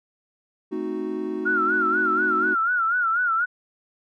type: chord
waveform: triangle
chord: A diminished seventh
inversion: none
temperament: equal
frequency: 220 / 261.6 / 311.1 / 370 Hz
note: A3 / C4 / Eb4 / Gb4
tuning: 0 / 0 / 0 / 0 cents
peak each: -32 / -33 / -28 / -27 dBFS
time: 0.71-2.55 s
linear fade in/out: 20 ms
type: tone with vibrato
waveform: sine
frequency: 1400 Hz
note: F6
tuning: 4 cents sharp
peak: -19 dBFS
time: 1.45-3.46 s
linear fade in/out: 20 ms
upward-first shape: sine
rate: 4.1 Hz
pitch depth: 110 cents each way
effects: none